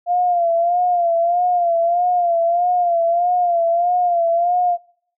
sine tone with vibrato, 695 Hz, F5, 9 cents flat, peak -14 dBFS, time 0.06-4.78 s, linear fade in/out 50 ms, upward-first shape sine, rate 1.6 Hz, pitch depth 62 cents each way, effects noise-tail reverb RT60 0.6 s tail -23 dB re dry

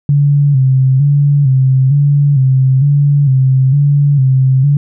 sine tone with vibrato, 137.5 Hz, C#3, 14 cents flat, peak -6 dBFS, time 0.09-4.77 s, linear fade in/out 2 ms, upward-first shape square, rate 1.1 Hz, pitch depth 73 cents each way, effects none

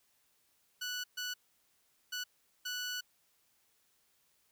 15% pulse tone bursts at uneven times, 1480 Hz, F#6, in tune, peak -30 dBFS, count 4, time 0.81-1.04 / 1.17-1.34 / 2.12-2.24 / 2.65-3.01 s, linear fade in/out 10 ms, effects white hiss -73 dBFS RMS until 4.51 s

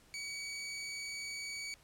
20% pulse tone, 2266 Hz, C#7, 37 cents sharp, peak -35 dBFS, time 0.14-1.74 s, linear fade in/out 0 ms, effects pink hiss -64 dBFS RMS until 1.83 s + low-pass 12000 Hz 12 dB/octave

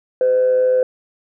sine tone with amplitude modulation, 509 Hz, C5, 48 cents flat, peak -9 dBFS, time 0.21-0.83 s, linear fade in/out 2 ms, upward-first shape sine, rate 114 Hz, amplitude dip 40%, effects tanh soft clip ceiling -8 dBFS

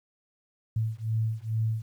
sine beating tone pair, 110 / 112.3 Hz, A2 / A2, 0 / +36 cents, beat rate 2.3 Hz, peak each -29 dBFS, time 0.76-1.82 s, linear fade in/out 5 ms, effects 10-bit

